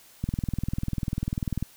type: click train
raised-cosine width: 5 ms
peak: -15 dBFS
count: 29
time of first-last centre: 0.24-1.626 s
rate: 20.2 Hz
effects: white hiss -54 dBFS RMS until 1.76 s